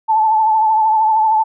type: tone with vibrato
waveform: sine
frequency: 874 Hz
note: A5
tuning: 12 cents flat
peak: -10 dBFS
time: 0.08-1.44 s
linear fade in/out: 20 ms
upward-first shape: triangle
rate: 13 Hz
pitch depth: 47 cents each way
effects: none